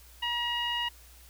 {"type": "tone with low-pass filter", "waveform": "sawtooth", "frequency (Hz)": 955, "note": "A#5", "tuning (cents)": 42, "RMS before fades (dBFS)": -31, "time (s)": [0.22, 0.89], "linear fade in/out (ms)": 10, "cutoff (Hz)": 2700, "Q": 7.3, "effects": ["added 60 Hz sine -53 dBFS peak until 1.29 s", "white hiss -56 dBFS RMS until 1.29 s"]}